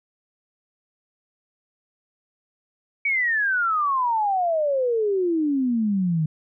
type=exponential sweep; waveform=sine; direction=down; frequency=2284 to 152 Hz; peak=-19 dBFS; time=3.05-6.26 s; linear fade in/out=5 ms; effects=none